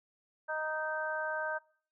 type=harmonic tone; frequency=311.1 Hz; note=D#4; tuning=in tune; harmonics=2 / 3 / 4 / 5; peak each=-37 / -39 / -44 / -36 dBFS; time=0.48-1.59 s; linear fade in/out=20 ms; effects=noise-tail reverb RT60 0.5 s tail -24 dB re dry